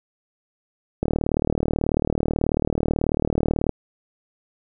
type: click train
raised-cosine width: 2 ms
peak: -7 dBFS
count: 103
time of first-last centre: 1.03-3.693 s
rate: 38.3 Hz
effects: none